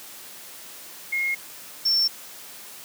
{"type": "tone pair in turn", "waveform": ["sine", "triangle"], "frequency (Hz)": [2150, 5418], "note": ["C7", "E8"], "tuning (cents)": [47, 47], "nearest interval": "octave + major third", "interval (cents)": 1600, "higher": "second", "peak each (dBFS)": [-22, -17], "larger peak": "second", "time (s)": [[1.12, 1.35], [1.85, 2.08]], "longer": "neither", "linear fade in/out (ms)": 10, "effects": ["white hiss -42 dBFS RMS until 2.84 s", "high-pass 150 Hz 12 dB/octave"]}